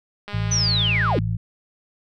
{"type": "click train", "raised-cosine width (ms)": 0.3, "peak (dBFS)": -19, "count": 187, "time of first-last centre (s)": [0.28, 1.187], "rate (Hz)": 205}
{"type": "harmonic tone", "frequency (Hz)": 55, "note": "A1", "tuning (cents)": 0, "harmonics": [1, 2, 3], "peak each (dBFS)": [-30, -22, -28], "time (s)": [0.33, 1.37], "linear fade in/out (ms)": 10}
{"type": "linear sweep", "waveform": "sine", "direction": "down", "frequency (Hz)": [6110, 120.5], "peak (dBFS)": -19, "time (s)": [0.51, 1.2], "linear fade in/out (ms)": 10}
{"effects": []}